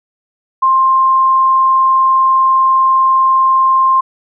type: tone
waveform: sine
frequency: 1055 Hz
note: C6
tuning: 14 cents sharp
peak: -7 dBFS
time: 0.62-4.01 s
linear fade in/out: 10 ms
effects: none